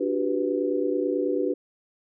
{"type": "chord", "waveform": "sine", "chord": "G major seventh", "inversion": "second", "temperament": "equal with one note detuned", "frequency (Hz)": [293.7, 362.8, 392, 493.9], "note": ["D4", "F#4", "G4", "B4"], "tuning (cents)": [0, -34, 0, 0], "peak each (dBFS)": -28, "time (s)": [0, 1.54], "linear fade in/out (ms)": 10, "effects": []}